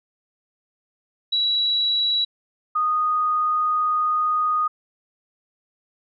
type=tone pair in turn; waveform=sine; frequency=3909 / 1237.7 Hz; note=B7 / D#6; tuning=-19 / -9 cents; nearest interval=octave + minor sixth; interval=1990 cents; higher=first; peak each=-18 dBFS; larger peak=neither; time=1.32-2.25 / 2.75-4.68 s; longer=second; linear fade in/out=10 ms; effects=none